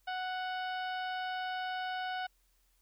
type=harmonic tone with a mistuned harmonic; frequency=740 Hz; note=F#5; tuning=in tune; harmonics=1 / 2 / 3 / 4 / 5 / 6 / 7; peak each=-36 / -40 / -50 / -46 / -52 / -56 / -57 dBFS; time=0.07-2.27 s; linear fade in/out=10 ms; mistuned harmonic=7; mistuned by=-28 cents; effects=added 42 Hz sine -70 dBFS peak until 2.81 s + white hiss -74 dBFS RMS until 2.81 s